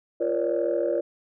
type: tone cluster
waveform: sine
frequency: 346.1 / 474.7 / 549 / 590 Hz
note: F4 / A#4 / C#5 / D5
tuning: -16 / +31 / -17 / +8 cents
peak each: -27 dBFS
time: 0.2-1.01 s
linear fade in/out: 10 ms
effects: tanh soft clip ceiling -15 dBFS